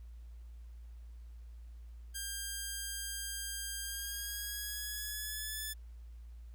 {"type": "tone with pitch glide", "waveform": "5% pulse", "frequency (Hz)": [1600, 1734.8], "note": ["G6", "A6"], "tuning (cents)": [35, -25], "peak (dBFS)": -28, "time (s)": [2.14, 5.74], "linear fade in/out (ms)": 20, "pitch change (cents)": 140, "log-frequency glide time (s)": [3.82, 5.62], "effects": ["added 58 Hz sine -47 dBFS peak until 6.54 s", "pink hiss -73 dBFS RMS until 6.54 s"]}